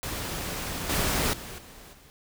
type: noise with level steps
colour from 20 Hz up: pink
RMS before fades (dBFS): -33 / -26 / -40 / -48 / -54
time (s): 0.03-2.1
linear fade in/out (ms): 0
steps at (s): 0.89 / 1.33 / 1.58 / 1.93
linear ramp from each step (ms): 5
effects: none